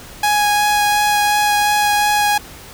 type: tone with vibrato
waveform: sawtooth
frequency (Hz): 830.6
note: G#5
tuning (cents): 0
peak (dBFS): -9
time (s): 0.23-2.38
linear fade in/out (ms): 5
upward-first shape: sine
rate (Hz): 2.8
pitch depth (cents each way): 8
effects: pink hiss -37 dBFS RMS until 2.73 s